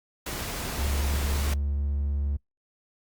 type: noise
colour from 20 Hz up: pink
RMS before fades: -33 dBFS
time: 0.26-1.54 s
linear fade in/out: 5 ms
type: tone with pitch glide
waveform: triangle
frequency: 70.5 to 71.15 Hz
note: C#2 to C#2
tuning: +30 to +46 cents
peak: -23 dBFS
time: 0.78-2.37 s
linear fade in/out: 10 ms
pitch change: +16 cents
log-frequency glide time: 1.1-1.3 s
effects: noise-tail reverb RT60 0.1 s tail -21 dB re dry + Opus 48 kbps